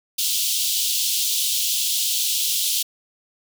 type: high-pass noise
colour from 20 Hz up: pink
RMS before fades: -22 dBFS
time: 0.18-2.83 s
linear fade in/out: 10 ms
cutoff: 3000 Hz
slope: 48 dB/octave
effects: none